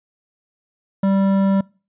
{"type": "tone with hard clipping", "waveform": "sine", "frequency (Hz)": 195, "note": "G3", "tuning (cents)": -9, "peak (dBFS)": -16, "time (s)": [1.03, 1.61], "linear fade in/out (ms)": 5, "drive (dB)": 12, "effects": ["noise-tail reverb RT60 0.4 s tail -26 dB re dry", "resampled to 8000 Hz"]}